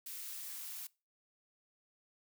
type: noise with high-pass filter sweep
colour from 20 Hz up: blue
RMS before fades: -45 dBFS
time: 0.06-0.87 s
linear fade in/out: 5 ms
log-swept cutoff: 1700 to 570 Hz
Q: 0.9
effects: noise-tail reverb RT60 0.3 s tail -23 dB re dry